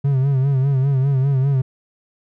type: tone with vibrato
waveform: triangle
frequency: 135.5 Hz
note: C#3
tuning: 39 cents flat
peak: -12 dBFS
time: 0.04-1.62 s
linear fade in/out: 10 ms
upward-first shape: sine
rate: 5 Hz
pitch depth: 77 cents each way
effects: none